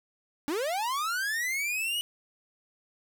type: linear sweep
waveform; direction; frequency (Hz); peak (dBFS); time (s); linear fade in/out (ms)
45% pulse; up; 271.8 to 2960; -28; 0.48-2.01; 0
effects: none